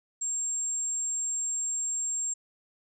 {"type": "tone", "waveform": "sine", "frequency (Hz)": 7459, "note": "A#8", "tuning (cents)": 0, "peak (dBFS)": -28, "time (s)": [0.21, 2.34], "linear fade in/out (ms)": 10, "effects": []}